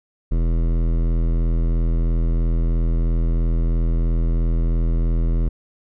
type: tone with hard clipping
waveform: sine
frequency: 41.51 Hz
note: E1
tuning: 13 cents sharp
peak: -18 dBFS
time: 0.31-5.49 s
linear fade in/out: 10 ms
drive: 16 dB
effects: none